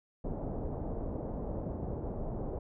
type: low-pass noise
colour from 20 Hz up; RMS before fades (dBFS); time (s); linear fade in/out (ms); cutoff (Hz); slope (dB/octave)
pink; -37; 0.24-2.59; 5; 720; 24
effects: none